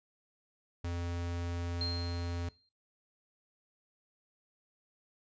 square tone, 86.3 Hz, F2, 20 cents flat, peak -35 dBFS, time 0.84-2.49 s, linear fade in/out 5 ms
sine tone with exponential decay, 4186 Hz, C8, in tune, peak -32 dBFS, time 1.81-2.69 s, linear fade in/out 2 ms, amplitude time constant 190 ms
effects noise-tail reverb RT60 0.3 s tail -21 dB re dry + resampled to 16000 Hz

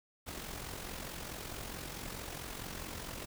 pink noise with amplitude modulation, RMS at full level -41 dBFS, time 0.26-3.26 s, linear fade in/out 20 ms, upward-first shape sine, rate 44.6 Hz, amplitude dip 55%, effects none

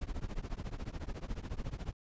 brown noise with tremolo, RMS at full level -35 dBFS, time 0.01-1.93 s, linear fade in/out 5 ms, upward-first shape triangle, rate 14 Hz, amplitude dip 100%, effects resampled to 16000 Hz

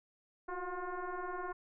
sine tone with frequency modulation, 349.2 Hz, F4, in tune, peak -37 dBFS, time 0.48-1.53 s, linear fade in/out 10 ms, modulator 359 Hz, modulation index 3.1, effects none

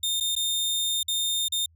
sawtooth tone with dropouts, 3638 Hz, A#7, 43 cents flat, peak -21 dBFS, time 0.03-1.66 s, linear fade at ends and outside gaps 5 ms, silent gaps 0.201-0.207 / 0.353-0.363 / 1.031-1.081 / 1.484-1.521 s, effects added 82 Hz sine -56 dBFS peak until 1.75 s

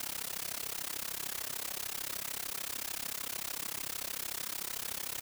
white noise with amplitude modulation, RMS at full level -35 dBFS, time 0-5.21 s, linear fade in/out 5 ms, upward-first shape sine, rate 33.4 Hz, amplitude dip 95%, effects none

